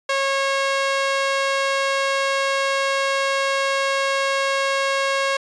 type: tone with band-pass filter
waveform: sawtooth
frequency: 546 Hz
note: C#5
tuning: 26 cents flat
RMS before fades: -21 dBFS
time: 0.09-5.37 s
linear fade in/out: 5 ms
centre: 2100 Hz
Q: 0.5
effects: resampled to 22050 Hz